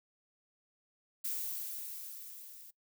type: noise with level ramp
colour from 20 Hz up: violet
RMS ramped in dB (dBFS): -36 to -53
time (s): 1.24-2.71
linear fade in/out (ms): 10
effects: noise-tail reverb RT60 0.1 s tail -20 dB re dry